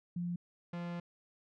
sine / 45% pulse tone pair in turn, 174.61 / 173.1 Hz, F3 / F3, 0 / -15 cents, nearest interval unison, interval 15 cents, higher first, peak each -34 / -38 dBFS, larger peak first, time 0.16-0.36 / 0.73-1 s, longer second, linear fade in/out 5 ms, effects low-pass 3000 Hz 12 dB/octave

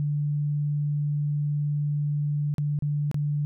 sine tone with dropouts, 146.83 Hz, D3, in tune, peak -23 dBFS, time 0-3.45 s, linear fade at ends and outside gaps 0 ms, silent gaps 2.54-2.582 / 2.789-2.823 / 3.114-3.144 s, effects none

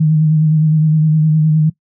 sine tone with vibrato, 155.56 Hz, D#3, in tune, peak -8 dBFS, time 0-1.7 s, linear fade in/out 10 ms, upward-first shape sine, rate 9.7 Hz, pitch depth 33 cents each way, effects noise-tail reverb RT60 0.1 s tail -20 dB re dry

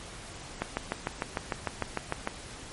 click train, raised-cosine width 0.5 ms, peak -13 dBFS, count 12, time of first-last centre 0.62-2.274 s, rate 6.65 Hz, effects pink hiss -44 dBFS RMS until 2.72 s + MP3 48 kbps

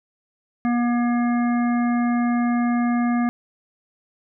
harmonic tone with a mistuned harmonic, 240 Hz, B3, 49 cents flat, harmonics 1 / 3 / 5 / 7 / 9, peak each -18 / -28 / -32 / -35 / -37 dBFS, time 0.65-3.29 s, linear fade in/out 0 ms, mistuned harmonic 9, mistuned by -24 cents, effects none

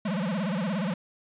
square tone with vibrato, 191.4 Hz, G3, 41 cents flat, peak -27 dBFS, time 0.05-0.94 s, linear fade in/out 5 ms, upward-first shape sine, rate 17 Hz, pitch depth 240 cents each way, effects resampled to 8000 Hz + 10-bit

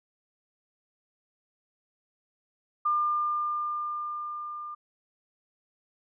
sine tone with level ramp, 1200 Hz, D6, 37 cents sharp, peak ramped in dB -22 to -36 dBFS, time 2.85-4.75 s, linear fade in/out 10 ms, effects none

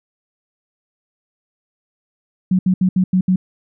sine tone bursts at uneven times, 185 Hz, F#3, in tune, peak -11 dBFS, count 6, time 2.51-2.59 / 2.66-2.74 / 2.81-2.89 / 2.96-3.04 / 3.13-3.21 / 3.28-3.36 s, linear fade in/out 5 ms, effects none

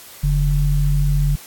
sine tone pair together, 43.55 / 144.3 Hz, F1 / D3, -4 / -30 cents, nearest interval octave + major sixth, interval 2074 cents, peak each -16 / -17 dBFS, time 0.23-1.36 s, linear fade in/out 10 ms, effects white hiss -40 dBFS RMS until 1.46 s + AAC 64 kbps

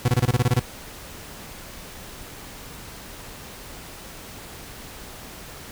40% pulse tone bursts, 122.9 Hz, B2, 8 cents flat, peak -15 dBFS, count 10, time 0.05-0.597 s, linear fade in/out 5 ms, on 34 ms, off 23 ms, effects pink hiss -40 dBFS RMS until 5.71 s

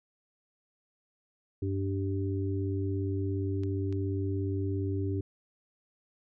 harmonic tone, 97.2 Hz, G2, 14 cents flat, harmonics 1 / 3 / 4, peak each -30 / -35 / -36 dBFS, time 1.62-5.21 s, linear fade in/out 5 ms
clicks, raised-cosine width 0.2 ms, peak -33 dBFS, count 2, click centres 3.635 / 3.926 s
effects none

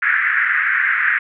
pink band-pass noise, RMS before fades -17 dBFS, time 0.02-1.19 s, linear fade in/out 5 ms, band 1500 to 2000 Hz, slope 48 dB/octave, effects none

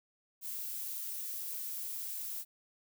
violet noise, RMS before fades -40 dBFS, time 0.41-2.45 s, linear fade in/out 50 ms, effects none

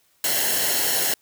white noise with comb filter, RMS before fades -22 dBFS, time 0.24-1.14 s, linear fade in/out 2 ms, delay 0.83 ms, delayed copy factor -0.65, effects white hiss -63 dBFS RMS until 1.21 s

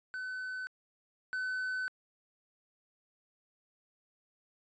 triangle tone pair in turn, 1512 / 1512 Hz, F#6 / F#6, +37 / +37 cents, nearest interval unison, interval 0 cents, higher neither, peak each -35 / -31 dBFS, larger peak second, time 0.14-0.67 / 1.33-1.88 s, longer second, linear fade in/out 0 ms, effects resampled to 16000 Hz

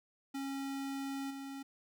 square tone with level steps, 273.7 Hz, C#4, 22 cents flat, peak -38 / -43 dBFS, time 0.34-1.63 s, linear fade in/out 10 ms, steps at 1.3 s, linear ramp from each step 10 ms, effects none

